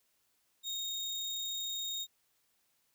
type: tone with sample-and-hold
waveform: sine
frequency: 3729 Hz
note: A#7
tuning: in tune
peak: -35 dBFS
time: 0.63-2.07 s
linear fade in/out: 50 ms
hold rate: 11025 Hz
effects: white hiss -75 dBFS RMS until 2.94 s